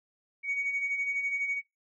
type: beating tone pair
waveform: sine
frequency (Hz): 2231 / 2243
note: C#7 / C#7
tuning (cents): +11 / +20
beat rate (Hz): 12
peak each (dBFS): -36 / -28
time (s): 0.43-1.62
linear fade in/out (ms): 50
effects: noise-tail reverb RT60 0.2 s tail -21 dB re dry + tanh soft clip ceiling -23 dBFS